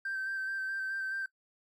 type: tone with vibrato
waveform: triangle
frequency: 1561 Hz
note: G6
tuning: 8 cents flat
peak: -30 dBFS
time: 0.05-1.26 s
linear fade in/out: 5 ms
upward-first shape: square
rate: 4.7 Hz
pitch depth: 17 cents each way
effects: noise-tail reverb RT60 0.1 s tail -21 dB re dry + tanh soft clip ceiling -29 dBFS